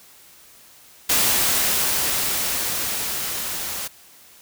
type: noise with level ramp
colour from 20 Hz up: white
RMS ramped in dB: -18 to -29 dBFS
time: 1.09-3.88 s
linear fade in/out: 10 ms
effects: white hiss -49 dBFS RMS until 4.41 s